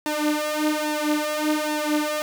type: tone with flanger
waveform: sawtooth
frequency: 302.4 Hz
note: D#4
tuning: 49 cents flat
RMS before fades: -24 dBFS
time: 0.06-2.22 s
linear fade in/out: 0 ms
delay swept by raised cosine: 1.1 to 5.1 ms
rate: 1.2 Hz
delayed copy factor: +0.85
effects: none